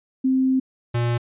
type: tone pair in turn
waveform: sine / square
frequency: 261.6 / 119.18 Hz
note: C4 / A#2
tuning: 0 / +39 cents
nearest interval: octave + major second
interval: 1361 cents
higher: first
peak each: -16 / -20 dBFS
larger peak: first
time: 0.24-0.6 / 0.94-1.18 s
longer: first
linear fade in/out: 10 ms
effects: resampled to 8000 Hz